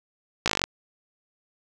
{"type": "slowing click train", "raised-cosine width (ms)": 0.2, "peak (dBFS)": -4, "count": 10, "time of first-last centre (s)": [0.46, 0.64], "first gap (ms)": 17, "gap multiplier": 1.04, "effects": []}